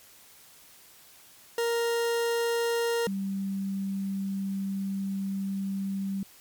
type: tone pair in turn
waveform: 40% pulse / sine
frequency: 467 / 195.11 Hz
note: A#4 / G3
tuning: +3 / -8 cents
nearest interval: octave + minor third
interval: 1511 cents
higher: first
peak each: -24 / -28 dBFS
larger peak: first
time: 1.58-3.07 / 3.07-6.23 s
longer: second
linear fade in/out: 2 ms
effects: white hiss -54 dBFS RMS until 6.4 s + MP3 96 kbps